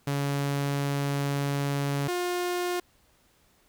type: tone pair in turn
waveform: sawtooth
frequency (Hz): 141.2 / 355.8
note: C#3 / F4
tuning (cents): +32 / +32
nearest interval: octave + major third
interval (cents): 1600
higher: second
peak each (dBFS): -22 / -23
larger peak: first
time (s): 0.07-2.08 / 2.08-2.8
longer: first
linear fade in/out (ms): 5
effects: pink hiss -64 dBFS RMS until 3.68 s